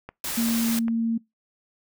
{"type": "click train", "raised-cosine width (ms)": 0.5, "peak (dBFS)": -22, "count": 5, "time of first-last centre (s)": [0.09, 0.882], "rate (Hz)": 5.05}
{"type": "noise", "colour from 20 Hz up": "white", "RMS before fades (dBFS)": -30, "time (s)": [0.24, 0.79], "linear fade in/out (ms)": 2}
{"type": "tone with pitch glide", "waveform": "sine", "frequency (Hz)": [230.4, 228.4], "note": ["A#3", "A#3"], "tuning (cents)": [-20, -35], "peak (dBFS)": -21, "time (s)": [0.37, 1.18], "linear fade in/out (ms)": 10, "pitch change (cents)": -15, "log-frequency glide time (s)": [0.51, 1.05]}
{"effects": ["noise-tail reverb RT60 0.2 s tail -24 dB re dry"]}